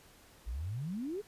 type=exponential sweep; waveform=sine; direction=up; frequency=51.2 to 440 Hz; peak=-35 dBFS; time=0.46-1.22 s; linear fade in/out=20 ms; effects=pink hiss -60 dBFS RMS until 1.27 s + resampled to 32000 Hz